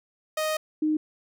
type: tone pair in turn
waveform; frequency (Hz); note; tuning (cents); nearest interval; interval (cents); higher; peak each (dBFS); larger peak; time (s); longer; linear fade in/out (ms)
sawtooth / sine; 622.3 / 307.9; D#5 / D#4; 0 / -18; octave; 1218; first; -21; neither; 0.37-0.57 / 0.82-0.97; first; 5
effects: none